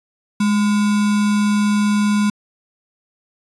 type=tone with sample-and-hold; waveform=sine; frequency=207.7 Hz; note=G#3; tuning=in tune; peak=-13 dBFS; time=0.4-2.3 s; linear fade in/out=5 ms; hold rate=1225 Hz; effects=resampled to 24000 Hz